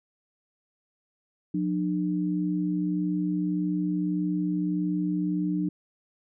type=tone pair together; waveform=sine; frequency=179.43 / 301.1 Hz; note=F3 / D4; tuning=+47 / +43 cents; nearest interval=major sixth; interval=896 cents; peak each=-27 / -27 dBFS; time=1.54-5.69 s; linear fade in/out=5 ms; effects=none